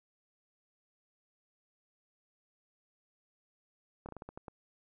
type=slowing click train; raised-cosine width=1 ms; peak=-30 dBFS; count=8; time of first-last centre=4.06-4.482 s; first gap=28 ms; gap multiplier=1.25; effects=none